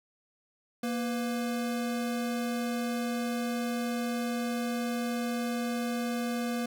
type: tone pair together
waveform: square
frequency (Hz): 235.2 / 498.4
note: A#3 / B4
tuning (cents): +16 / +16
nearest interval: octave + minor second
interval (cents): 1300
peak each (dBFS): -31 / -38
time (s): 0.83-6.66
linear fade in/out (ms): 5
effects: none